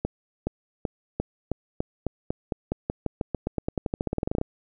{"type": "accelerating click train", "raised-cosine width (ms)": 2, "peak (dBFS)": -12, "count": 30, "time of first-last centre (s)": [0.05, 4.414], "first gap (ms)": 420, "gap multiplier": 0.91, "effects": []}